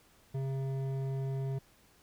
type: tone with hard clipping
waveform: triangle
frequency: 134.7 Hz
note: C#3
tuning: 49 cents flat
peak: -34 dBFS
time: 0.34-1.59 s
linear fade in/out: 10 ms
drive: 14 dB
effects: pink hiss -64 dBFS RMS until 2.02 s